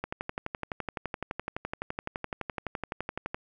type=click train; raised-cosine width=0.5 ms; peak=-17 dBFS; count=40; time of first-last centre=0.04-3.345 s; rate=11.8 Hz; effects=none